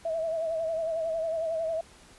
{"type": "tone with vibrato", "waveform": "sine", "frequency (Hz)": 650, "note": "E5", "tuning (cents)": -24, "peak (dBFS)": -27, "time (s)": [0.05, 1.81], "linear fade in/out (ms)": 5, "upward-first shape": "sine", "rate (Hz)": 11, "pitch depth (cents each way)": 49, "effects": ["pink hiss -54 dBFS RMS until 2.18 s", "resampled to 24000 Hz"]}